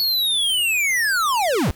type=linear sweep; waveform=square; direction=down; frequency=4435 to 55 Hz; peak=-18 dBFS; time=0-1.71 s; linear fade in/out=0 ms; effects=pink hiss -49 dBFS RMS until 1.75 s